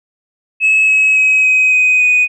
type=tone with pitch steps; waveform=sine; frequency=2583 / 2564 / 2544 / 2525 / 2507 / 2488 Hz; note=E7 / E7 / D#7 / D#7 / D#7 / D#7; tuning=-36 / -49 / +38 / +25 / +12 / -1 cents; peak=-6 dBFS; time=0.6-2.28 s; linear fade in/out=50 ms; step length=280 ms; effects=tanh soft clip ceiling -5 dBFS